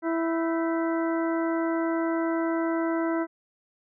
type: harmonic tone with a mistuned harmonic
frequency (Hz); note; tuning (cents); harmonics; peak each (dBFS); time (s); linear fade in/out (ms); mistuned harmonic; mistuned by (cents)
329.8; E4; +1; 1 / 2 / 3 / 4 / 5 / 6; -25 / -31 / -35 / -37 / -39 / -41; 0.02-3.27; 50; 5; -110
effects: none